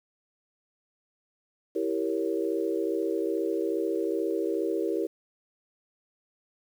sine chord, E diminished seventh, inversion none, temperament equal, 329.6 / 392 / 466.2 / 554.4 Hz, E4 / G4 / Bb4 / Db5, 0 / 0 / 0 / 0 cents, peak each -30 / -30 / -31 / -36 dBFS, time 1.75-5.07 s, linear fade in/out 10 ms, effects 9-bit

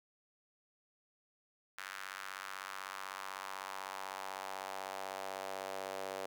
sawtooth tone with high-pass filter sweep, 96 Hz, G2, 36 cents flat, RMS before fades -44 dBFS, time 1.78-6.26 s, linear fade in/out 0 ms, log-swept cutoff 1500 to 550 Hz, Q 2.2, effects none

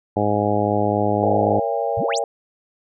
harmonic tone, 103.83 Hz, G#2, in tune, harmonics 1 / 2 / 3 / 4 / 5 / 6 / 7 / 8, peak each -25 / -25 / -25 / -25 / -25 / -25 / -25 / -25 dBFS, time 0.16-1.6 s, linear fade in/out 10 ms
sine chord, A# diminished seventh, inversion none, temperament just, 466.2 / 559.4 / 671.3 / 805.5 Hz, A#4 / C#5 / E5 / G5, 0 / +16 / +31 / +47 cents, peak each -25 dBFS, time 1.23-2.24 s, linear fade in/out 2 ms
sine exponential sweep, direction up, 81.8 to 8870 Hz, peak -24 dBFS, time 1.97-2.19 s, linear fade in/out 5 ms
effects none

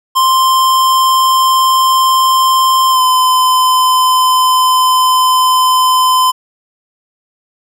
square tone with pitch glide, 1047 to 1023.7 Hz, C6 to C6, +1 to -38 cents, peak -8 dBFS, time 0.15-6.32 s, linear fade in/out 20 ms, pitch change -39 cents, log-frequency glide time 2.9-3.01 s, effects none

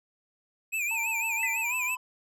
square tone with vibrato, 2489 Hz, D#7, in tune, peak -28 dBFS, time 0.72-1.96 s, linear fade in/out 20 ms, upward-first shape sine, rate 6 Hz, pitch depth 110 cents each way
triangle tone with pitch glide, 902 to 1006.6 Hz, A5 to B5, +43 to +33 cents, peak -35 dBFS, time 0.91-1.97 s, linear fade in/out 2 ms, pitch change +190 cents, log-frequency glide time 1.62-1.73 s
sine tone with exponential decay, 2013 Hz, B6, 33 cents sharp, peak -25 dBFS, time 1.43-1.71 s, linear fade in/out 2 ms, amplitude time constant 60 ms
effects none

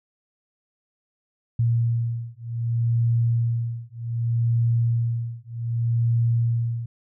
sine beating tone pair, 116.54 / 117.19 Hz, A#2 / A#2, 0 / +10 cents, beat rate 0.65 Hz, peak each -23 dBFS, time 1.59-6.86 s, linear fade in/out 5 ms, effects none

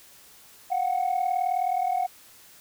sine tone pair together, 716 / 755.1 Hz, F5 / F#5, +43 / +35 cents, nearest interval minor second, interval 92 cents, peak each -24 dBFS, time 0.7-2.07 s, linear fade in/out 20 ms, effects tanh soft clip ceiling -19 dBFS + white hiss -52 dBFS RMS until 2.6 s

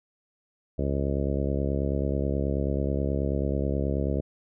harmonic tone, 69.3 Hz, C#2, in tune, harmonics 1 / 2 / 3 / 4 / 5 / 6 / 7 / 8 / 9, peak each -28 / -31 / -33 / -34 / -35 / -36 / -36 / -37 / -38 dBFS, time 0.78-4.21 s, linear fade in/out 10 ms, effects none

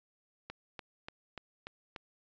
click train, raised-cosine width 0.3 ms, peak -26 dBFS, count 6, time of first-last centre 0.5-1.962 s, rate 3.42 Hz, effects resampled to 16000 Hz

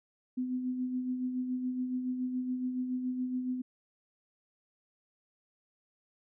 sine tone with tremolo, 253.1 Hz, B3, 43 cents sharp, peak -29 dBFS, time 0.37-3.62 s, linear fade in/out 10 ms, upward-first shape sine, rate 7.1 Hz, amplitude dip 45%, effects none

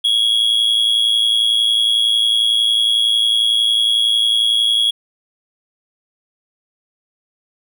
triangle tone with amplitude modulation, 3322 Hz, G#7, in tune, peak -8 dBFS, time 0.04-4.91 s, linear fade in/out 10 ms, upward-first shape sine, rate 111 Hz, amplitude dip 65%, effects none

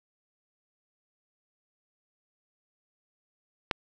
click, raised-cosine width 0.3 ms, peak -9 dBFS, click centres 3.712 s, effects 8-bit

